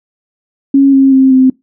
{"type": "tone with pitch steps", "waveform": "sine", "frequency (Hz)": [274.9, 269.9, 264.9, 260.1], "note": ["C#4", "C#4", "C4", "C4"], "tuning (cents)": [-14, -46, 22, -10], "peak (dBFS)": -3, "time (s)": [0.74, 1.5], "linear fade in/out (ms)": 5, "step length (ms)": 190, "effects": ["noise-tail reverb RT60 0.2 s tail -24 dB re dry"]}